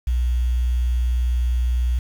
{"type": "tone with quantisation", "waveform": "sine", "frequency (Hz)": 60.9, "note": "B1", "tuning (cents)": -24, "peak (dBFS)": -17, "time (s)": [0.07, 1.99], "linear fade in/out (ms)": 5, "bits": 7, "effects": []}